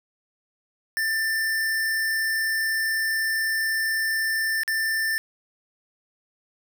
square tone with dropouts, 1782 Hz, A6, 22 cents sharp, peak -23 dBFS, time 0.97-5.18 s, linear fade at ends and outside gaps 0 ms, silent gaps 4.634-4.678 s, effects none

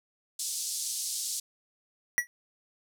white band-pass noise, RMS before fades -34 dBFS, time 0.39-1.4 s, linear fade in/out 5 ms, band 4400 to 10000 Hz, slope 24 dB/octave
square tone with exponential decay, 1935 Hz, B6, 36 cents flat, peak -19 dBFS, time 2.18-2.27 s, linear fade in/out 0 ms, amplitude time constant 19 ms
effects none

